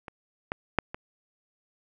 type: clicks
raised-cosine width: 0.5 ms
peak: -24 / -14 / -6 / -20 dBFS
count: 4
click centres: 0.082 / 0.519 / 0.787 / 0.945 s
effects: none